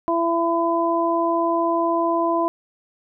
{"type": "harmonic tone", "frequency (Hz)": 335.9, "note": "E4", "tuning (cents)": 33, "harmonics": [1, 2, 3], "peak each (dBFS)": [-22, -22, -22], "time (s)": [0.08, 2.48], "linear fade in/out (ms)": 0, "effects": []}